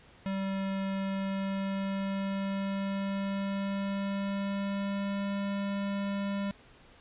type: tone with pitch glide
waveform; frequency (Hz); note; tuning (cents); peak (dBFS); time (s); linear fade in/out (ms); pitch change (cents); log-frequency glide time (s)
square; 193.9 to 199.12; G3 to G3; -19 to +27; -31; 0.26-6.51; 0; +46; 0.92-5.32
effects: pink hiss -57 dBFS RMS until 7 s + resampled to 8000 Hz